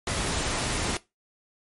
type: noise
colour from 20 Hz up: pink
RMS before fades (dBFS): -28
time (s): 0.07-0.97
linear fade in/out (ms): 2
effects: noise-tail reverb RT60 0.2 s tail -18 dB re dry + MP3 48 kbps